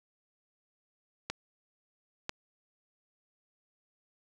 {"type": "clicks", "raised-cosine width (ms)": 0.2, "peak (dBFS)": -16, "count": 2, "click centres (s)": [1.3, 2.294], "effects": []}